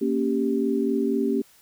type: chord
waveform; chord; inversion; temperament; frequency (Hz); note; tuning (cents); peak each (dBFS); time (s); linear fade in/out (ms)
sine; G diminished; first; equal; 233.1 / 277.2 / 392; Bb3 / Db4 / G4; 0 / 0 / 0; -25; 0.01-1.42; 10
effects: white hiss -56 dBFS RMS until 1.61 s